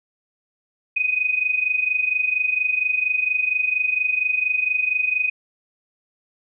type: tone with amplitude modulation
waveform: sine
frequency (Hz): 2500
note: D#7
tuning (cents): +8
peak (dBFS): -15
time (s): 0.96-5.3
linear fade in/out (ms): 10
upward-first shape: sine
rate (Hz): 24.3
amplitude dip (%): 75
effects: none